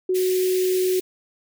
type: tone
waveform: sine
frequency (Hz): 370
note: F#4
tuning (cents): 0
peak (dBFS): -18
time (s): 0.09-1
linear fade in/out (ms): 5
type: high-pass noise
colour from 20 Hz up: white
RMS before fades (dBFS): -32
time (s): 0.14-1.01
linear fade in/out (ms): 20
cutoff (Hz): 1800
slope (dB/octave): 48
effects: none